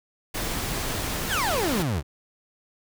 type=noise; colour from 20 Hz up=pink; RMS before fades=-29 dBFS; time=0.34-1.83 s; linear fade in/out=10 ms
type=exponential sweep; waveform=30% pulse; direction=down; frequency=1971 to 64.2 Hz; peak=-21 dBFS; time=1.28-2.03 s; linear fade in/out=50 ms
effects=none